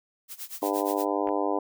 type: noise with tremolo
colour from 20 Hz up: blue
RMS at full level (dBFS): -36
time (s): 0.28-1.06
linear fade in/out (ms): 50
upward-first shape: sine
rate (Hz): 8.5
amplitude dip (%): 90
type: harmonic tone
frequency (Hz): 100.4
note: G2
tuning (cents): +42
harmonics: 3 / 4 / 5 / 6 / 7 / 8 / 9 / 10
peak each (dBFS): -30 / -31 / -32 / -33 / -33 / -34 / -35 / -35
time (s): 0.62-1.59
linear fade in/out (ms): 5
type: clicks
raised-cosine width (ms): 0.5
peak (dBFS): -26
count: 2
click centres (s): 1.273 / 1.289
effects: none